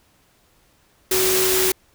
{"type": "tone in noise", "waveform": "sine", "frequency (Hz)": 374.8, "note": "F#4", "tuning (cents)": 22, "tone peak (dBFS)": -20, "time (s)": [1.11, 1.72], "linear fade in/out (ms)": 5, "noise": "white", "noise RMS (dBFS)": -20, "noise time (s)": [1.11, 1.72], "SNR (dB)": -3, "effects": ["pink hiss -59 dBFS RMS until 1.94 s"]}